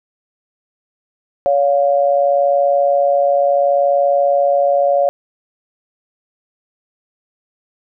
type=tone pair together; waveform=sine; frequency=564.3 / 705 Hz; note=C#5 / F5; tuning=+31 / +16 cents; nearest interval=major third; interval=385 cents; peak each=-12 / -16 dBFS; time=1.46-5.09 s; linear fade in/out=0 ms; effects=none